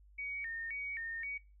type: tone with vibrato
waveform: sine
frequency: 2029 Hz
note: B6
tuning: 46 cents sharp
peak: -38 dBFS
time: 0.18-1.38 s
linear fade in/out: 10 ms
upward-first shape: square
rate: 1.9 Hz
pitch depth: 180 cents each way
effects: noise-tail reverb RT60 0.3 s tail -20 dB re dry + added 50 Hz sine -58 dBFS peak until 1.6 s